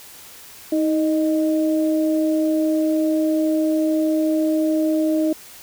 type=tone pair together; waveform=sine; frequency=315.7 / 618 Hz; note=D#4 / D#5; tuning=+25 / -12 cents; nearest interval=octave; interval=1163 cents; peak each=-17 / -23 dBFS; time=0.72-5.33 s; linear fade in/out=5 ms; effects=white hiss -42 dBFS RMS until 5.62 s